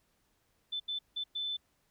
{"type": "tone bursts at uneven times", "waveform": "sine", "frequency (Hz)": 3520, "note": "A7", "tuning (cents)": 0, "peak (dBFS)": -33, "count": 4, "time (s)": [[0.72, 0.8], [0.88, 0.99], [1.16, 1.24], [1.35, 1.57]], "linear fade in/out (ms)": 10, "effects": ["pink hiss -74 dBFS RMS until 1.9 s"]}